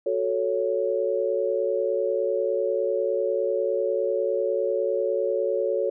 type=chord; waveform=sine; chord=F# minor; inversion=none; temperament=equal with one note detuned; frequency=370 / 440 / 556.6 Hz; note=F#4 / A4 / C#5; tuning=0 / 0 / +7 cents; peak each=-28 / -26 / -25 dBFS; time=0.06-5.9 s; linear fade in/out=5 ms; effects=none